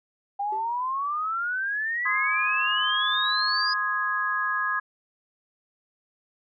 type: exponential sweep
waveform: sine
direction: up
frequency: 794 to 4989 Hz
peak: -25 dBFS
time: 0.39-3.74 s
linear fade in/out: 10 ms
type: tone with exponential decay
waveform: triangle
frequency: 392 Hz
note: G4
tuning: in tune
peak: -33 dBFS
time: 0.52-0.83 s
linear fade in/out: 5 ms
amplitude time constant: 66 ms
type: chord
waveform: sine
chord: Ab major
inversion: first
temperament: equal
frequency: 1046.5 / 1244.5 / 1661.2 Hz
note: C6 / Eb6 / Ab6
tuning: 0 / 0 / 0 cents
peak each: -30 / -29 / -26 dBFS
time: 2.05-4.8 s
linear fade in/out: 10 ms
effects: none